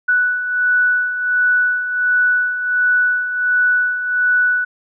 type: beating tone pair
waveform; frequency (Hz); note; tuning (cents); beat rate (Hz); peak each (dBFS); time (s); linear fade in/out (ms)
sine; 1480 / 1481.4; F#6 / F#6; 0 / +2; 1.4; -21 / -14; 0.08-4.65; 10
effects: none